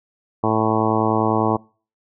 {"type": "harmonic tone", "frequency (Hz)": 110, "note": "A2", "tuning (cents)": 0, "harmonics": [1, 2, 3, 4, 5, 6, 7, 8, 9, 10], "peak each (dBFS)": [-25, -24, -23, -24, -28, -26, -25, -26, -26, -27], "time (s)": [0.43, 1.57], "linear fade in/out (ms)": 10, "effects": ["noise-tail reverb RT60 0.4 s tail -25 dB re dry"]}